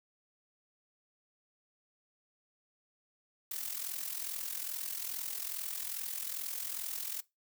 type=noise with amplitude modulation; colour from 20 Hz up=blue; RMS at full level=-36 dBFS; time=3.51-7.21 s; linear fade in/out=5 ms; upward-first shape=sine; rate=42.4 Hz; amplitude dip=70%; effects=noise-tail reverb RT60 0.2 s tail -20 dB re dry